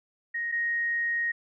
sine tone pair in turn, 1872 / 1872 Hz, A#6 / A#6, +7 / +7 cents, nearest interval unison, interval 0 cents, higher neither, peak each -28 / -25 dBFS, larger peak second, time 0.34-0.52 / 0.52-1.32 s, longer second, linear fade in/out 10 ms, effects none

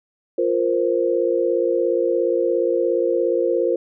sine chord, F suspended fourth, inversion none, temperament equal, 349.2 / 466.2 / 523.3 Hz, F4 / Bb4 / C5, 0 / 0 / 0 cents, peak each -21 dBFS, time 0.38-3.76 s, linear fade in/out 5 ms, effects none

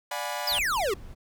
sawtooth chord, G# half-diminished seventh, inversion second, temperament equal with one note detuned, 587.3 / 723.1 / 830.6 / 987.8 Hz, D5 / F#5 / G#5 / B5, 0 / -40 / 0 / 0 cents, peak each -32 dBFS, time 0.11-0.59 s, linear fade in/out 5 ms
square exponential sweep, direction down, 5320 to 359.6 Hz, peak -25 dBFS, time 0.47-0.94 s, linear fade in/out 5 ms
brown noise, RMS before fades -43 dBFS, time 0.5-1.15 s, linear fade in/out 20 ms
effects none

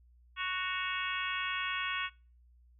harmonic tone with a mistuned harmonic, 370 Hz, F#4, in tune, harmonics 3 / 4 / 5 / 6 / 7 / 8 / 9, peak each -38 / -39 / -40 / -41 / -41 / -42 / -43 dBFS, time 0.36-2.1 s, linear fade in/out 50 ms, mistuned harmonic 8, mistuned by -81 cents, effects noise-tail reverb RT60 0.4 s tail -25 dB re dry + added 60 Hz sine -59 dBFS peak until 2.79 s

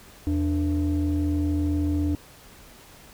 sine tone pair together, 82.25 / 293.7 Hz, E2 / D4, -3 / 0 cents, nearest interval octave + minor seventh, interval 2203 cents, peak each -22 dBFS, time 0.27-2.15 s, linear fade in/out 0 ms, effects tanh soft clip ceiling -18 dBFS + pink hiss -49 dBFS RMS until 3.13 s

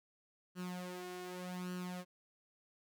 sawtooth tone with flanger, 180.7 Hz, F#3, 41 cents flat, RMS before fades -44 dBFS, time 0.55-2.05 s, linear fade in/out 50 ms, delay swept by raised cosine 0.68 to 2.88 ms, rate 0.85 Hz, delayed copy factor +0.7, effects none

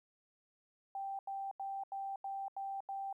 sine tone bursts, 784 Hz, G5, in tune, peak -38 dBFS, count 7, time 0.95-3.128 s, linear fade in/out 2 ms, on 240 ms, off 83 ms, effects 13-bit

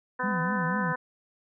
harmonic tone, 252 Hz, B3, 35 cents sharp, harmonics 1 / 2 / 3 / 4 / 5 / 6 / 7, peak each -42 / -36 / -40 / -31 / -39 / -33 / -35 dBFS, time 0.19-0.96 s, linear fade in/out 10 ms
sine tone with vibrato, 185 Hz, F#3, in tune, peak -28 dBFS, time 0.23-0.93 s, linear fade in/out 10 ms, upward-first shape triangle, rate 4.1 Hz, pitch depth 280 cents each way
effects none

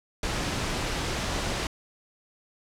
pink noise, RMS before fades -29 dBFS, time 0.23-1.67 s, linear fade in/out 2 ms, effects low-pass 7000 Hz 12 dB/octave

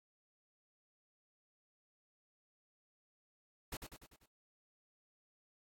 pink noise with echo, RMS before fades -43 dBFS, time 3.72-3.77 s, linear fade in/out 5 ms, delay 98 ms, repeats 5, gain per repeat -5 dB, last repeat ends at 4.26 s, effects AAC 64 kbps

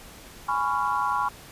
sine chord, C# dominant seventh, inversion second, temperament just, 831.5 / 997.9 / 1108.7 / 1385.9 Hz, G#5 / B5 / C#6 / E#6, +2 / +18 / 0 / -14 cents, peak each -29 / -27 / -27 / -31 dBFS, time 0.48-1.29 s, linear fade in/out 10 ms, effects pink hiss -46 dBFS RMS until 1.51 s + resampled to 32000 Hz

